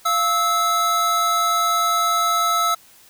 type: tone pair together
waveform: square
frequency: 696.1 / 1305 Hz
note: F5 / E6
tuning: -6 / -18 cents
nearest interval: major seventh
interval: 1088 cents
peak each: -26 / -18 dBFS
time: 0.05-2.75 s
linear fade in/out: 10 ms
effects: white hiss -50 dBFS RMS until 3.09 s